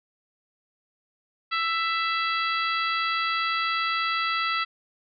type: harmonic tone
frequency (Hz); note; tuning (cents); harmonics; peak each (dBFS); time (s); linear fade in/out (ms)
663; E5; +10; 2 / 3 / 4 / 5 / 6 / 7; -26 / -30 / -32 / -34 / -36 / -37; 1.51-4.65; 20
effects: none